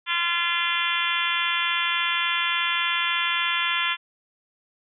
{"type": "harmonic tone", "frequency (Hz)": 343.5, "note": "F4", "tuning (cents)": -29, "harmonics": [3, 4, 5, 6, 7, 8, 9, 10], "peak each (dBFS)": [-30, -30, -30, -30, -30, -30, -30, -30], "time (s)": [0.06, 3.97], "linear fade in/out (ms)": 50, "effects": []}